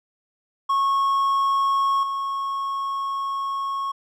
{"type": "tone with level steps", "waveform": "triangle", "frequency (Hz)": 1097, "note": "C#6", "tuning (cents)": -18, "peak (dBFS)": [-16, -22], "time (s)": [0.69, 3.92], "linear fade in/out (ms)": 10, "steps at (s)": 2.03, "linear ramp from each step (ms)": 2, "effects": []}